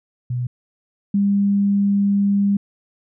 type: tone pair in turn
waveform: sine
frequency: 123.47 / 200.5 Hz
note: B2 / G3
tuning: 0 / +39 cents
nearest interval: minor sixth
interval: 839 cents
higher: second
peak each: -20 / -14 dBFS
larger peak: second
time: 0.3-0.47 / 1.14-2.57 s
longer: second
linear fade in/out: 5 ms
effects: none